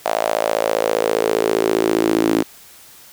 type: tone with high-pass filter sweep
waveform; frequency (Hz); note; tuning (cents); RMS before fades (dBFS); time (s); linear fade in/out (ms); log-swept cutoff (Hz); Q
sawtooth; 55; A1; 0; -18; 0.05-2.43; 10; 670 to 300; 4.6
effects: white hiss -44 dBFS RMS until 3.12 s